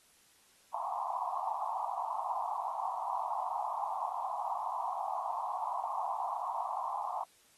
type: band-pass noise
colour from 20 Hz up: white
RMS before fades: -36 dBFS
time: 0.74-7.24 s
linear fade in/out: 5 ms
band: 690 to 1100 Hz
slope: 96 dB/octave
effects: white hiss -65 dBFS RMS until 7.57 s + AAC 32 kbps